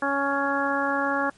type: harmonic tone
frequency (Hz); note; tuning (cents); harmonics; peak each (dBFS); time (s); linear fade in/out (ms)
278.7; C#4; +9; 1 / 2 / 3 / 4 / 5 / 6; -29 / -29 / -29 / -29 / -29 / -29; 0.02-1.3; 5
effects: pink hiss -56 dBFS RMS until 1.37 s + MP3 48 kbps